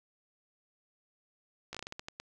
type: slowing click train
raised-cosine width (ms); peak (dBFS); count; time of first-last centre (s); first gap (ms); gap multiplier
0.2; -23; 10; 1.73-2.2; 16; 1.28
effects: none